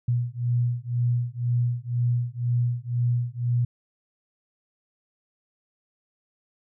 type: beating tone pair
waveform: sine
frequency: 120 / 122 Hz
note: B2 / B2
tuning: -49 / -21 cents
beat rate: 2 Hz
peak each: -25 dBFS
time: 0.08-3.65 s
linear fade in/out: 5 ms
effects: none